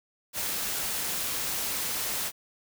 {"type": "noise", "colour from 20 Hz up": "white", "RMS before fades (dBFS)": -31, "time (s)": [0.33, 2.32], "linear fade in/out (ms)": 50, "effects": []}